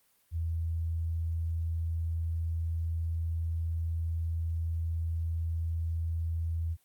sine tone, 82.4 Hz, E2, in tune, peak -29 dBFS, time 0.31-6.77 s, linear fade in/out 50 ms, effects white hiss -69 dBFS RMS until 6.84 s + Opus 32 kbps

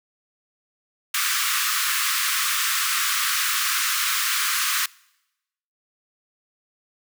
pink high-pass noise, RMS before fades -23 dBFS, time 1.14-4.86 s, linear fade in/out 5 ms, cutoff 1100 Hz, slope 96 dB/octave, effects noise-tail reverb RT60 0.9 s tail -24 dB re dry

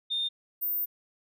sine tone pair in turn, 3635 / 14540 Hz, A#7 / A#9, -44 / -44 cents, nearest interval 2 octaves, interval 2400 cents, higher second, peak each -26 / -26 dBFS, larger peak neither, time 0.1-0.29 / 0.61-0.86 s, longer second, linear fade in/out 20 ms, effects tanh soft clip ceiling -22 dBFS

